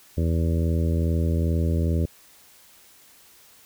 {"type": "harmonic tone", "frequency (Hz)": 82.41, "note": "E2", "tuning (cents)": 0, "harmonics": [1, 2, 3, 4, 5, 6, 7], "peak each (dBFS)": [-21, -27, -31, -33, -35, -37, -38], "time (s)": [0.17, 2.06], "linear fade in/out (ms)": 10, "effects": ["white hiss -53 dBFS RMS until 3.65 s"]}